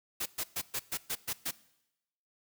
white noise bursts, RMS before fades -34 dBFS, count 8, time 0.2-1.512 s, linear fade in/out 10 ms, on 59 ms, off 120 ms, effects noise-tail reverb RT60 0.9 s tail -20 dB re dry

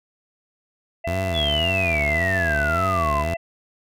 harmonic tone, 670 Hz, E5, 28 cents sharp, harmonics 1 / 3 / 4, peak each -25 / -35 / -37 dBFS, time 1.04-3.37 s, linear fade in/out 10 ms
sawtooth tone with vibrato, 82.8 Hz, E2, 8 cents sharp, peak -20 dBFS, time 1.07-3.34 s, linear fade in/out 0 ms, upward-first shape sine, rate 1.8 Hz, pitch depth 240 cents each way
sine exponential sweep, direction down, 3495 to 984 Hz, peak -21 dBFS, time 1.33-3.25 s, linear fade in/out 50 ms
effects none

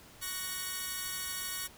5% pulse chord, F# major, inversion second, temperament equal with one note detuned, 1113.2 / 1480 / 1864.7 Hz, C#6 / F#6 / A#6, +7 / 0 / 0 cents, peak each -29 dBFS, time 0.21-1.68 s, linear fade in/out 20 ms, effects pink hiss -55 dBFS RMS until 1.77 s

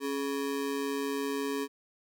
square ring-modulated tone, 349.2 Hz, F4, in tune, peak -28 dBFS, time 0-1.68 s, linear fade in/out 50 ms, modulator 72.8 Hz, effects none

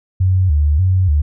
sine tone with vibrato, 83 Hz, E2, 12 cents sharp, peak -10 dBFS, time 0.2-1.22 s, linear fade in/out 10 ms, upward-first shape square, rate 1.7 Hz, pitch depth 200 cents each way, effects none

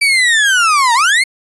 35% pulse linear two-way sweep, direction down then up, 2322 to 902 to 2203 Hz, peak -7 dBFS, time 0.01-1.24 s, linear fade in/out 10 ms, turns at 0.94 s, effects resampled to 24000 Hz

